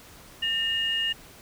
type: tone pair together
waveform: sine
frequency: 1813.3 / 2847 Hz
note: A#6 / F7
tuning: -48 / +33 cents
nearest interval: minor sixth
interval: 781 cents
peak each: -30 / -24 dBFS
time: 0.42-1.13 s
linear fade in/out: 10 ms
effects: tanh soft clip ceiling -17 dBFS + pink hiss -49 dBFS RMS until 1.41 s